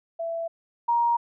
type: tone pair in turn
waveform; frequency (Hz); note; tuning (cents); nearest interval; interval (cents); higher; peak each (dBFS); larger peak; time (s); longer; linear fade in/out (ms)
sine; 666 / 941.9; E5 / A#5; +18 / +18; tritone; 600; second; -27 / -19; second; 0.19-0.48 / 0.88-1.17; neither; 10
effects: none